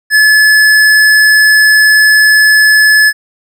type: tone with hard clipping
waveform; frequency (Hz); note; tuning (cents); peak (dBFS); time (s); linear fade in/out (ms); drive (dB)
sine; 1719; A6; -41; -5; 0.1-3.13; 50; 15
effects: none